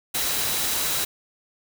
sine tone in noise, 3922 Hz, B7, 13 cents flat, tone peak -34 dBFS, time 0.14-1.05 s, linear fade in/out 10 ms, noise white, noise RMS -25 dBFS, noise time 0.14-1.05 s, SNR -12 dB, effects none

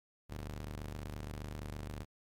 sawtooth ring-modulated tone, 74.9 Hz, D2, 35 cents sharp, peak -34 dBFS, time 0.29-2.05 s, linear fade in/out 20 ms, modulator 23.2 Hz, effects MP3 64 kbps

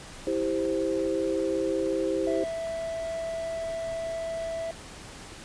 sine chord, C major, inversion first, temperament just, 327 / 392.4 / 523.3 Hz, E4 / G4 / C5, -14 / +2 / 0 cents, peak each -29 dBFS, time 0.27-2.44 s, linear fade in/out 2 ms
triangle tone, 659.3 Hz, E5, in tune, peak -28 dBFS, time 2.27-4.71 s, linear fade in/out 2 ms
effects pink hiss -44 dBFS RMS until 5.44 s + resampled to 22050 Hz

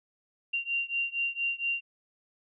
sine beating tone pair, 2767 / 2771.3 Hz, F7 / F7, -17 / -14 cents, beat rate 4.3 Hz, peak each -31 / -32 dBFS, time 0.53-1.81 s, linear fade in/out 10 ms, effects none

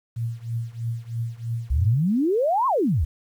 sine tone with tremolo, 116.1 Hz, A#2, 7 cents flat, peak -22 dBFS, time 0.16-1.95 s, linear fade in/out 10 ms, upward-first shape triangle, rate 3.1 Hz, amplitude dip 95%
sine exponential two-way sweep, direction up then down, 61.74 to 1110 to 61.74 Hz, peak -18 dBFS, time 1.7-3.05 s, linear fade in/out 10 ms, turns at 2.67 s
effects 9-bit

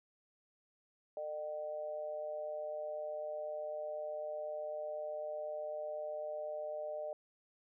sine tone with amplitude modulation, 606 Hz, D#5, 46 cents flat, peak -35 dBFS, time 1.17-7.13 s, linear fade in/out 2 ms, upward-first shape sine, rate 158 Hz, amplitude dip 70%, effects none

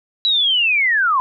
sine linear sweep, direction down, 3951 to 986 Hz, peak -13 dBFS, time 0.25-1.2 s, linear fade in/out 0 ms, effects none

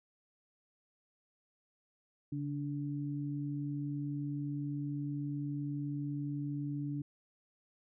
sine tone pair together, 142.15 / 290.1 Hz, C#3 / D4, +44 / -21 cents, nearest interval octave, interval 1235 cents, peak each -37 / -38 dBFS, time 2.32-7.02 s, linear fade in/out 5 ms, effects none

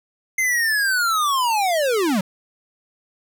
square linear sweep, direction down, 2098 to 175 Hz, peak -18 dBFS, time 0.38-2.21 s, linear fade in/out 5 ms, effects none

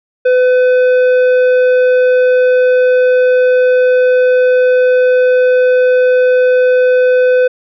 triangle tone with tanh clipping, 504 Hz, B4, 35 cents sharp, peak -8 dBFS, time 0.25-7.48 s, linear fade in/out 10 ms, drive 13 dB, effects none

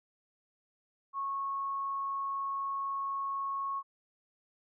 sine tone, 1099 Hz, C#6, 15 cents flat, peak -32 dBFS, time 1.13-3.83 s, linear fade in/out 50 ms, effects none

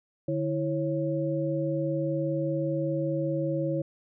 sine tone cluster, 148.3 / 328.9 / 546 Hz, D3 / E4 / C#5, +17 / -4 / -26 cents, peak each -30 dBFS, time 0.28-3.82 s, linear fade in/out 5 ms, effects none

